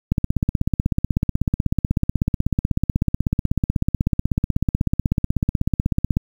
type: click train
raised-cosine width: 5 ms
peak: -5 dBFS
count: 99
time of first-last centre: 0.12-6.169 s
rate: 16.2 Hz
effects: 7-bit